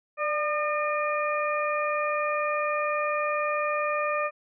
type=harmonic tone with a mistuned harmonic; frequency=606 Hz; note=D#5; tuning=46 cents flat; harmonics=1 / 2 / 3 / 4; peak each=-28 / -28 / -35 / -33 dBFS; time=0.17-4.31 s; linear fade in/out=50 ms; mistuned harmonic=1; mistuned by=-40 cents; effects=none